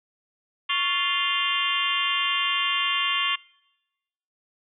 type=harmonic tone with a mistuned harmonic; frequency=349.2 Hz; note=F4; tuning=in tune; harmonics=3 / 4 / 5 / 6 / 7 / 8 / 9 / 10; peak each=-28 / -39 / -34 / -30 / -35 / -27 / -28 / -34 dBFS; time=0.69-3.36 s; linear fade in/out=10 ms; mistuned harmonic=3; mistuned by=+98 cents; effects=noise-tail reverb RT60 1.0 s tail -26 dB re dry